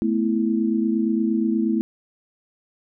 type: chord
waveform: sine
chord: A suspended second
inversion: none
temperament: equal with one note detuned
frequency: 220 / 248.5 / 329.6 Hz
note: A3 / B3 / E4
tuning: 0 / +11 / 0 cents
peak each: -21 / -25 / -23 dBFS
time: 0.02-1.81 s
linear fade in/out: 0 ms
effects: none